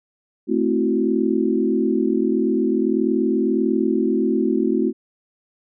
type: chord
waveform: sine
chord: F# half-diminished seventh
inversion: first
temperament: equal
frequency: 220 / 261.6 / 329.6 / 370 Hz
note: A3 / C4 / E4 / F#4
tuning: 0 / 0 / 0 / 0 cents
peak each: -22 dBFS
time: 0.47-4.93 s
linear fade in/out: 50 ms
effects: none